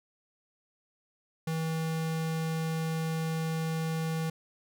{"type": "tone", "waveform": "square", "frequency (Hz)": 161.2, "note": "E3", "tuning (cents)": -38, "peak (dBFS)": -30, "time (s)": [1.47, 4.3], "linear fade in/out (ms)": 5, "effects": []}